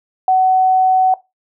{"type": "tone", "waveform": "sine", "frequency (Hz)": 750, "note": "F#5", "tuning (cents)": 23, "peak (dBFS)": -9, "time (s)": [0.28, 1.14], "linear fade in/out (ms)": 2, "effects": ["noise-tail reverb RT60 0.2 s tail -18 dB re dry"]}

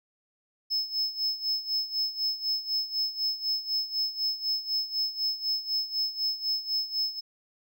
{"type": "tone with tremolo", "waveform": "triangle", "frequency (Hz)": 5210, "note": "E8", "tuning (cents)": -21, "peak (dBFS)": -23, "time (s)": [0.7, 7.21], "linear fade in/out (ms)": 20, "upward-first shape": "sine", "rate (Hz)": 4, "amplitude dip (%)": 80, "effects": []}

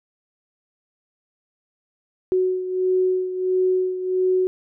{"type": "beating tone pair", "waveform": "sine", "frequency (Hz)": [370, 371.5], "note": ["F#4", "F#4"], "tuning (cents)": [0, 7], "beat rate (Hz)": 1.5, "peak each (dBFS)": [-19, -25], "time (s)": [2.32, 4.47], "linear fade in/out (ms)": 0, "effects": []}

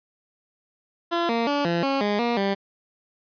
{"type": "tone with pitch steps", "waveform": "15% pulse", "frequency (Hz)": [341, 231.8, 287.5, 170.6, 273.3, 206.1, 237.4, 197.3], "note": ["F4", "A#3", "D4", "F3", "C#4", "G#3", "A#3", "G3"], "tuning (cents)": [-41, -10, -37, -40, -24, -13, 32, 11], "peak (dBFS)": -15, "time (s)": [1.11, 2.55], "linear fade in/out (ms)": 20, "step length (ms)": 180, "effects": ["resampled to 11025 Hz"]}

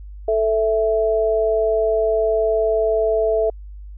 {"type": "tone pair together", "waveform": "sine", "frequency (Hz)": [440, 659.3], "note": ["A4", "E5"], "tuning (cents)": [0, 0], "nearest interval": "perfect fifth", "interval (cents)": 700, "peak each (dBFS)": -18, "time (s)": [0.28, 3.5], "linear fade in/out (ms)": 5, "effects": ["added 50 Hz sine -33 dBFS peak until 3.97 s"]}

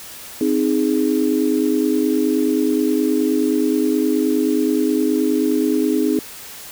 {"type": "chord", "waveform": "sine", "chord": "Ab major", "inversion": "first", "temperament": "equal", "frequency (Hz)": [261.6, 311.1, 415.3], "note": ["C4", "Eb4", "Ab4"], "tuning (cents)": [0, 0, 0], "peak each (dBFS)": [-19, -18, -21], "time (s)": [0.41, 6.19], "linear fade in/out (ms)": 2, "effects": ["white hiss -36 dBFS RMS until 6.71 s"]}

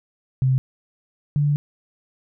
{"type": "tone pair in turn", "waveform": "sine", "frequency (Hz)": [130.81, 145.93], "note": ["C3", "D3"], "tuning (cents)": [0, -11], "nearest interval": "major second", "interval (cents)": 189, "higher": "second", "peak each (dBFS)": [-15, -16], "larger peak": "first", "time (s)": [[0.42, 0.58], [1.36, 1.56]], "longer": "second", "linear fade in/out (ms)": 0, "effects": []}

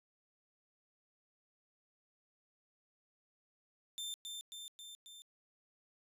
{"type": "tone with echo", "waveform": "sawtooth", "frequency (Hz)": 3574, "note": "A7", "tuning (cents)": 26, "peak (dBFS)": -37, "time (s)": [3.98, 4.14], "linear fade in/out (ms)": 0, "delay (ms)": 270, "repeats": 4, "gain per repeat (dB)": -3, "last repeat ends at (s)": 5.22, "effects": ["resampled to 32000 Hz"]}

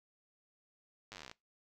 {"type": "slowing click train", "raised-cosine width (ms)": 0.2, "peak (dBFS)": -30, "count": 16, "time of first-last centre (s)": [1.12, 1.314], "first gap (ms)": 9, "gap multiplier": 1.05, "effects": ["noise-tail reverb RT60 0.2 s tail -21 dB re dry"]}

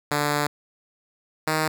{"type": "tone pair in turn", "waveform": "5% pulse", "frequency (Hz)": [146.83, 156.33], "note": ["D3", "D#3"], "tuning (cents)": [0, 9], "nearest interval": "minor second", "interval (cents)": 109, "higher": "second", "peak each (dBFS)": -10, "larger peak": "neither", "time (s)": [[0.11, 0.47], [1.47, 1.68]], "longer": "first", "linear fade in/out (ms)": 5, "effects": []}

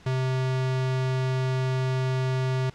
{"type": "tone", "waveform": "square", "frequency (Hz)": 130, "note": "C3", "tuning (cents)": -11, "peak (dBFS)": -24, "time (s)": [0.06, 2.7], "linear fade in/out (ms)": 5, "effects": ["pink hiss -52 dBFS RMS until 2.74 s", "low-pass 5000 Hz 12 dB/octave"]}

